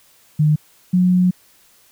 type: tone pair in turn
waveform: sine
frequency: 151.9 / 181.48 Hz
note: D#3 / F#3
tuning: -41 / -33 cents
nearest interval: minor third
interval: 308 cents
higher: second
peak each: -11 dBFS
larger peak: neither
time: 0.39-0.56 / 0.93-1.31 s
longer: second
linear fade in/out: 10 ms
effects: white hiss -53 dBFS RMS until 1.91 s